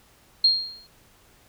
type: tone with exponential decay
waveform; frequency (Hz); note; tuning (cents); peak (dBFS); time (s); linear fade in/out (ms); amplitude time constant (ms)
sine; 4228; C8; +17; -12; 0.44-0.87; 5; 93
effects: pink hiss -57 dBFS RMS until 1.48 s